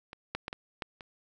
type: clicks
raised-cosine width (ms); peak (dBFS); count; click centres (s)
0.3; -27 / -16 / -19 / -21 / -18 / -28; 6; 0.131 / 0.35 / 0.481 / 0.529 / 0.822 / 1.008
effects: none